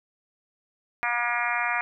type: harmonic tone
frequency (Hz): 239.3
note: A#3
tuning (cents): +46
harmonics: 3 / 4 / 5 / 6 / 7 / 8 / 9 / 10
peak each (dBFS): -32 / -32 / -32 / -32 / -32 / -32 / -32 / -32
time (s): 1.03-1.81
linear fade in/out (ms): 0
effects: none